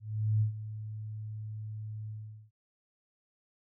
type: tone with ADSR envelope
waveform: sine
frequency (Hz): 107.7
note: A2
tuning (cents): -37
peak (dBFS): -23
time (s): 0-2.51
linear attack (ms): 410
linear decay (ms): 110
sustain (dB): -14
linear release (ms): 420
effects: none